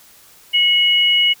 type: tone pair together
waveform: sine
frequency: 2184 / 2915 Hz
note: C#7 / F#7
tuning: -26 / -26 cents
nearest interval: perfect fourth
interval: 500 cents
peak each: -18 / -12 dBFS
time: 0.53-1.34 s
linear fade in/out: 20 ms
effects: white hiss -47 dBFS RMS until 1.4 s